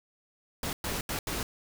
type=noise bursts at uneven times; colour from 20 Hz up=pink; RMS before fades=-33 dBFS; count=4; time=0.63-0.73 / 0.84-1.01 / 1.09-1.19 / 1.27-1.43 s; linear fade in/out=2 ms; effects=none